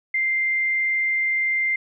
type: tone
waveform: sine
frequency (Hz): 2093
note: C7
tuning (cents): 0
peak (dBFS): -19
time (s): 0.14-1.76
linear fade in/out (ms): 5
effects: none